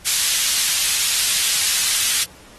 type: high-pass noise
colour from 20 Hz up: pink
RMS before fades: -19 dBFS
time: 0.05-2.25 s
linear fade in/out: 20 ms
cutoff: 3200 Hz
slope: 12 dB/octave
effects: pink hiss -46 dBFS RMS until 2.58 s + AAC 32 kbps